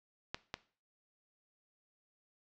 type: clicks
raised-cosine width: 0.2 ms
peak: -19 dBFS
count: 2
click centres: 0.345 / 0.541 s
effects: noise-tail reverb RT60 0.4 s tail -18 dB re dry + low-pass 5000 Hz 12 dB/octave